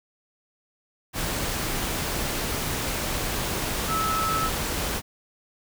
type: tone in noise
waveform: sine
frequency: 1303 Hz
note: E6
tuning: 20 cents flat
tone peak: -24 dBFS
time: 3.87-4.5 s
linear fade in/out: 50 ms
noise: pink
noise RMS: -28 dBFS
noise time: 1.13-5.02 s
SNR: +1 dB
effects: none